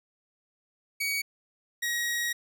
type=tone pair in turn; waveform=sawtooth; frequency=2255 / 1896.2 Hz; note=C#7 / A#6; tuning=+29 / +29 cents; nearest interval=minor third; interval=300 cents; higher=first; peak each=-24 dBFS; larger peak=neither; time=1-1.22 / 1.82-2.33 s; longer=second; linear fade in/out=10 ms; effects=none